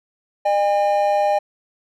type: tone pair together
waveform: triangle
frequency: 606 / 808.9 Hz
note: D#5 / G#5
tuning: -46 / -46 cents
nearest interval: perfect fourth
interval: 500 cents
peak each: -16 dBFS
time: 0.45-1.39 s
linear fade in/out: 10 ms
effects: none